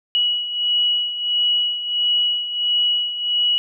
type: beating tone pair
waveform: sine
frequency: 2923 / 2924.5 Hz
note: F#7 / F#7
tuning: -22 / -21 cents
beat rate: 1.5 Hz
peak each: -18 / -24 dBFS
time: 0.15-3.58 s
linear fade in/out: 0 ms
effects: none

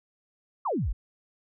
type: exponential sweep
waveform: sine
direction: down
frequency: 1272 to 35.47 Hz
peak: -25 dBFS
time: 0.65-0.93 s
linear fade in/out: 10 ms
effects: none

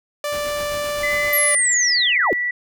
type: tone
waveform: sawtooth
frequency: 587.3 Hz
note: D5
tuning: in tune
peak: -18 dBFS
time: 0.24-1.55 s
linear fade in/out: 2 ms
type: noise with tremolo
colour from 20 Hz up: pink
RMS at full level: -34 dBFS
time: 0.32-1.33 s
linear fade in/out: 5 ms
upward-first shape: triangle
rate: 7.7 Hz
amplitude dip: 55%
type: tone with pitch glide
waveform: sine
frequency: 2023 to 1955.2 Hz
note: B6 to B6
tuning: +41 to -18 cents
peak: -19 dBFS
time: 1.03-2.51 s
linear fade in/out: 5 ms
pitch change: -59 cents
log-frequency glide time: 1.43-1.64 s
type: linear sweep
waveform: sine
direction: down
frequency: 11840 to 277.2 Hz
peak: -16 dBFS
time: 1.33-2.33 s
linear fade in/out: 0 ms
effects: none

